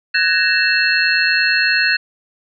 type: tone cluster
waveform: sine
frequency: 1506 / 1674 / 1843 / 2657 / 4275 Hz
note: F#6 / G#6 / A#6 / E7 / C8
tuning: +30 / +13 / -20 / +13 / +36 cents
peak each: -19 dBFS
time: 0.14-1.97 s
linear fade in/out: 10 ms
effects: none